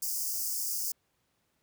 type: high-pass noise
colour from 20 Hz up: white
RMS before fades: -33 dBFS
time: 0.02-0.92 s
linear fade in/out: 5 ms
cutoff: 4800 Hz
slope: 96 dB/octave
effects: pink hiss -75 dBFS RMS until 1.62 s + high-pass 60 Hz 12 dB/octave